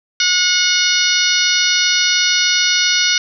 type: harmonic tone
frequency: 727 Hz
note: F#5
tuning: 31 cents flat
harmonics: 2 / 3 / 4 / 5 / 6 / 7 / 8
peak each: -20 / -20 / -20 / -20 / -20 / -20 / -20 dBFS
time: 0.2-3.18 s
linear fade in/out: 2 ms
effects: none